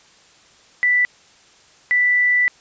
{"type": "tone pair in turn", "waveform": "sine", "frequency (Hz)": [1975.5, 1975.5], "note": ["B6", "B6"], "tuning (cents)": [0, 0], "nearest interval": "unison", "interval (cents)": 0, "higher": "neither", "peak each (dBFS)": -13, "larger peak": "neither", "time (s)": [[0.83, 1.05], [1.91, 2.48]], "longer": "second", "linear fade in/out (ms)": 0, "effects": ["white hiss -51 dBFS RMS until 2.6 s", "resampled to 16000 Hz"]}